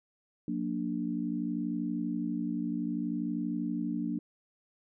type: chord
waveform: sine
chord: Gb augmented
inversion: none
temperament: equal with one note detuned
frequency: 180.88 / 233.1 / 293.7 Hz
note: Gb3 / Bb3 / D4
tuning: -39 / 0 / 0 cents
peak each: -36 / -34 / -34 dBFS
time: 0.48-4.19 s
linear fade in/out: 2 ms
effects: none